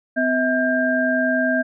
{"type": "tone cluster", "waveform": "sine", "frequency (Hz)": [254.4, 645, 1595], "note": ["C4", "E5", "G6"], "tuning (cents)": [-48, -38, 30], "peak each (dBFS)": -21, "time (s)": [0.16, 1.63], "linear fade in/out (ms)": 20, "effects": []}